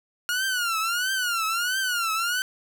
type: tone with vibrato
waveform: sawtooth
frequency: 1424 Hz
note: F6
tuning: 33 cents sharp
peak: -20 dBFS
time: 0.29-2.42 s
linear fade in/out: 0 ms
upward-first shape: triangle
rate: 1.5 Hz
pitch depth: 180 cents each way
effects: none